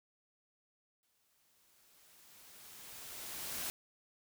white noise with exponential growth, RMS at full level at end -39 dBFS, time 1.03-3.7 s, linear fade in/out 0 ms, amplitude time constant 580 ms, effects none

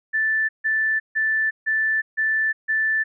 sine tone bursts, 1760 Hz, A6, in tune, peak -18 dBFS, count 6, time 0.13-3.04 s, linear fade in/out 20 ms, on 360 ms, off 150 ms, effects none

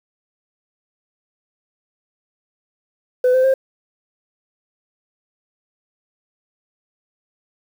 sine tone with pitch steps, 503 / 516.5 / 530.5 Hz, B4 / C5 / C5, +32 / -22 / +24 cents, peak -9 dBFS, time 3.24-3.54 s, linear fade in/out 5 ms, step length 100 ms, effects tanh soft clip ceiling -10 dBFS + 7-bit

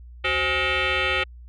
sine tone with frequency modulation, 375.3 Hz, F#4, 25 cents sharp, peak -19 dBFS, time 0.24-1.24 s, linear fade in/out 10 ms, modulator 450 Hz, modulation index 6.4, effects tanh soft clip ceiling -15 dBFS + added 60 Hz sine -40 dBFS peak until 1.48 s

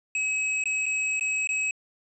square tone with dropouts, 2558 Hz, D#7, 47 cents sharp, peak -25 dBFS, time 0.15-1.71 s, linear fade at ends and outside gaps 2 ms, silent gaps 0.639-0.656 / 0.858-0.863 / 1.196-1.209 / 1.473-1.49 s, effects resampled to 22050 Hz + 11-bit

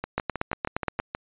two click trains, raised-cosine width 0.5 ms, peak -14 / -10 dBFS, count 8 / 8, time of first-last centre 0.04-1.149 / 0.18-1 s, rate 6.31 / 8.54 Hz, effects resampled to 8000 Hz

